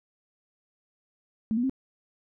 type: tone with pitch steps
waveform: sine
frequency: 220 / 241.3 / 264.7 Hz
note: A3 / B3 / C4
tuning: 0 / -40 / +20 cents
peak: -23 dBFS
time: 1.51-1.696 s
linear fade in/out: 0 ms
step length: 62 ms
effects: none